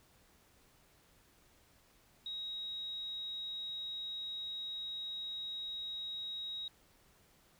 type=tone; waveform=sine; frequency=3800 Hz; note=A#7; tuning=33 cents sharp; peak=-39 dBFS; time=2.26-6.68 s; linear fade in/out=2 ms; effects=pink hiss -67 dBFS RMS until 7.59 s